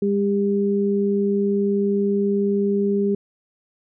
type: tone pair together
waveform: sine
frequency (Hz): 201.7 / 400.4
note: G3 / G4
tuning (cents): +50 / +37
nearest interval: octave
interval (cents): 1187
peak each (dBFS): -20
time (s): 0.02-3.15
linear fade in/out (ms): 5
effects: none